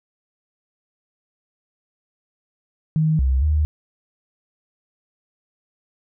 sine tone with pitch steps, 156.9 / 65.6 / 76 Hz, D#3 / C2 / D#2, +15 / +5 / -40 cents, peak -15 dBFS, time 2.96-3.65 s, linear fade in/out 0 ms, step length 230 ms, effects none

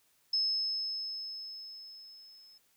sine tone with level ramp, 5200 Hz, E8, 24 cents flat, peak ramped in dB -26 to -55 dBFS, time 0.33-2.58 s, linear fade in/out 5 ms, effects white hiss -70 dBFS RMS until 2.76 s

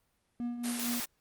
triangle tone with tremolo, 240 Hz, B3, 49 cents flat, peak -29 dBFS, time 0.4-1 s, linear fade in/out 0 ms, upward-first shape triangle, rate 4.4 Hz, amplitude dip 60%
white high-pass noise, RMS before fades -36 dBFS, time 0.63-1.06 s, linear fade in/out 20 ms, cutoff 340 Hz, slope 12 dB/octave
effects pink hiss -75 dBFS RMS until 1.2 s + Opus 32 kbps

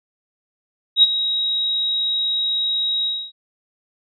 sine tone with ADSR envelope, 3811 Hz, A#7, 38 cents sharp, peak -6 dBFS, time 0.96-3.32 s, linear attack 68 ms, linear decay 29 ms, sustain -12 dB, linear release 270 ms, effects none

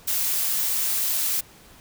blue noise, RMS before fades -24 dBFS, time 0.07-1.41 s, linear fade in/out 10 ms, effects pink hiss -50 dBFS RMS until 1.8 s

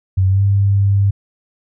sine tone with pitch glide, 94.5 to 99.43 Hz, F#2 to G2, +37 to +25 cents, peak -10 dBFS, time 0.17-1.11 s, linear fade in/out 10 ms, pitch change +88 cents, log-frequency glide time 0.28-0.42 s, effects none

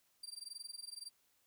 30% pulse tone with amplitude modulation, 4707 Hz, D8, 3 cents sharp, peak -40 dBFS, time 0.23-1.1 s, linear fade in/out 5 ms, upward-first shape sine, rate 21.7 Hz, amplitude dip 95%, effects white hiss -75 dBFS RMS until 1.46 s

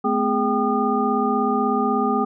sine tone cluster, 216 / 252.3 / 413.9 / 782 / 1216 Hz, A3 / B3 / G#4 / G5 / D#6, -32 / +37 / -6 / -4 / -40 cents, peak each -24 dBFS, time 0.04-2.25 s, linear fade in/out 10 ms, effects none

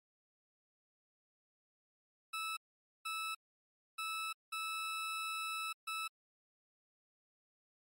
20% pulse tone bursts at uneven times, 1309 Hz, E6, 13 cents flat, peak -33 dBFS, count 5, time 2.33-2.57 / 3.05-3.35 / 3.98-4.33 / 4.52-5.73 / 5.87-6.08 s, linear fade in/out 10 ms, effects MP3 64 kbps

